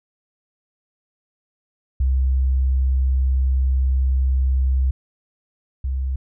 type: tone pair in turn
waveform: sine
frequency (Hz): 65.41 / 65.86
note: C2 / C2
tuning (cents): 0 / +12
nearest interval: unison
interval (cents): 12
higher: second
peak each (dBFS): -15 / -20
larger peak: first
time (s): 2-4.91 / 5.84-6.16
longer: first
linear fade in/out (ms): 5
effects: none